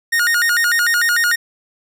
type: tone with vibrato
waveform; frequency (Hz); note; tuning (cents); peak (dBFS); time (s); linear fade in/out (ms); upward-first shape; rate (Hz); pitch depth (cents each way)
45% pulse; 1629; G#6; -34; -13; 0.12-1.36; 10; square; 6.7; 220
effects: none